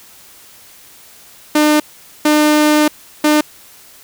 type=tone bursts at uneven times; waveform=sawtooth; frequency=301.6 Hz; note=D4; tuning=46 cents sharp; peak=-5 dBFS; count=3; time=1.55-1.8 / 2.25-2.88 / 3.24-3.41 s; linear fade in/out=5 ms; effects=white hiss -42 dBFS RMS until 4.03 s